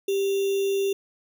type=tone with sample-and-hold; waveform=sine; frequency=393.2 Hz; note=G4; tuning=5 cents sharp; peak=-21 dBFS; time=0.08-0.93 s; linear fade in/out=5 ms; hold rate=3150 Hz; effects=none